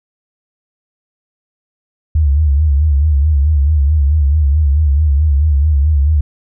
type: tone with vibrato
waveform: sine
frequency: 73.42 Hz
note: D2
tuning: in tune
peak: -8 dBFS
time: 2.15-6.21 s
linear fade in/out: 5 ms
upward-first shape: sine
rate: 4.6 Hz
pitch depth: 120 cents each way
effects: none